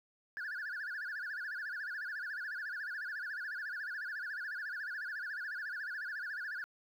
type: tone with vibrato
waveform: sine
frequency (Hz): 1588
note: G6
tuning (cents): +22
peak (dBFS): -36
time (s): 0.37-6.64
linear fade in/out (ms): 0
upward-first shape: sine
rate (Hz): 14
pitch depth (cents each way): 190
effects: tanh soft clip ceiling -36 dBFS + 11-bit